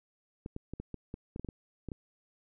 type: clicks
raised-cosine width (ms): 3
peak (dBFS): -26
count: 12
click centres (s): 0.461 / 0.564 / 0.736 / 0.8 / 0.943 / 1.141 / 1.361 / 1.396 / 1.447 / 1.488 / 1.887 / 1.918
effects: none